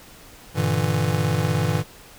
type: chord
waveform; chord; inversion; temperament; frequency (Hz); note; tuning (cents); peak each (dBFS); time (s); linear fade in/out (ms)
square; E half-diminished seventh; first; just; 98.89 / 118.67 / 148.33 / 164.81; G2 / Bb2 / D3 / E3; +16 / +31 / +18 / 0; -26; 0.54-1.84; 50
effects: pink hiss -46 dBFS RMS until 2.18 s